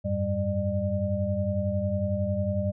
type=tone cluster; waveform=sine; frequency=91 / 102 / 195.9 / 600 Hz; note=F#2 / G#2 / G3 / D5; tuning=-28 / -31 / -1 / +37 cents; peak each=-30 dBFS; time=0.04-2.72 s; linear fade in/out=20 ms; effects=none